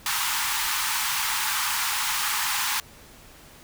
pink high-pass noise, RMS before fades -26 dBFS, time 0.06-2.8 s, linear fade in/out 2 ms, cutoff 830 Hz, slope 96 dB/octave, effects pink hiss -49 dBFS RMS until 3.63 s

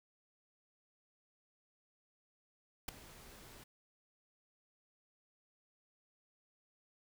pink noise with ADSR envelope, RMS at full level -34 dBFS, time 2.88-3.64 s, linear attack 8 ms, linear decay 4 ms, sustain -22 dB, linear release 8 ms, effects none

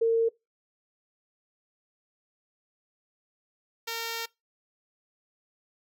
sine / 5% pulse tone pair in turn, 456.4 / 459 Hz, A#4 / A#4, -37 / -27 cents, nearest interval unison, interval 10 cents, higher second, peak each -20 dBFS, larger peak neither, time 0.01-0.29 / 3.87-4.26 s, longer second, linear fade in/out 10 ms, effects noise-tail reverb RT60 0.2 s tail -22 dB re dry

